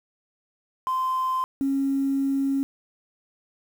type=tone pair in turn; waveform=triangle; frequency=1036 / 273.4 Hz; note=C6 / C#4; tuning=-17 / -24 cents; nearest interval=octave + major seventh; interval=2307 cents; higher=first; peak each=-19 / -17 dBFS; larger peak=second; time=0.87-1.44 / 1.61-2.63 s; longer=second; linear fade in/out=0 ms; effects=tanh soft clip ceiling -19 dBFS + 8-bit